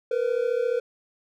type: tone pair together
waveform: triangle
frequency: 466.2 / 500.6 Hz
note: A#4 / B4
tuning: 0 / +23 cents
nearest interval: minor second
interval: 123 cents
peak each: -23 dBFS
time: 0.11-0.8 s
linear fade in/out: 5 ms
effects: none